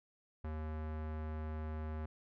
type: tone with low-pass filter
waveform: square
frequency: 77.78 Hz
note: D#2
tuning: in tune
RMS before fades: -41 dBFS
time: 0.44-2.06 s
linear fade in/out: 5 ms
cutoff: 1500 Hz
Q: 1
effects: none